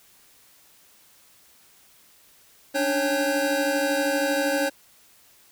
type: tone cluster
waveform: square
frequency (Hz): 283.8 / 296.5 / 551 / 802 / 1542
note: C#4 / D4 / C#5 / G5 / G6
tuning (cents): +41 / +17 / -11 / +39 / -29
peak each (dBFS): -31 / -30 / -25 / -33 / -31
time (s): 2.74-4.7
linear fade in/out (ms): 20
effects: white hiss -56 dBFS RMS until 5.51 s